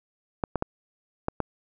clicks, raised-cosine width 1 ms, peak -11 dBFS, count 5, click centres 0.438 / 0.557 / 0.624 / 1.284 / 1.403 s, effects none

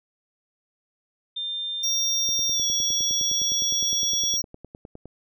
sine tone with pitch glide, 3600 to 3378 Hz, A7 to G#7, +39 to +29 cents, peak -27 dBFS, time 1.36-4.37 s, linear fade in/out 10 ms, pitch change -110 cents, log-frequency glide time 2.52-2.65 s
square tone, 5640 Hz, F8, 16 cents sharp, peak -23 dBFS, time 1.83-4.42 s, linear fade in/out 10 ms
click train, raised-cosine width 2 ms, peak -27 dBFS, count 28, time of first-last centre 2.29-5.056 s, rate 9.76 Hz
violet noise with exponential decay, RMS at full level -43 dBFS, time 3.87-4.25 s, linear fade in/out 5 ms, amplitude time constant 82 ms
effects none

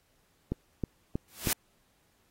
click train, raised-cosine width 3 ms, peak -17 dBFS, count 4, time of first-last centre 0.52-1.472 s, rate 3.15 Hz
white noise with exponential growth, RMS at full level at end -25 dBFS, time 1.28-1.53 s, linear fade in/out 2 ms, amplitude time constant 53 ms
effects pink hiss -70 dBFS RMS until 2.3 s + AAC 48 kbps

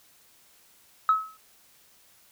sine tone with exponential decay, 1288 Hz, E6, 41 cents flat, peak -14 dBFS, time 1.09-1.37 s, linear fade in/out 1 ms, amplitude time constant 59 ms, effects tanh soft clip ceiling -11 dBFS + white hiss -59 dBFS RMS until 2.31 s

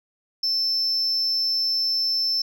sine tone, 5310 Hz, E8, 12 cents sharp, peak -18 dBFS, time 0.43-2.42 s, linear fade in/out 5 ms, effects tanh soft clip ceiling -19 dBFS

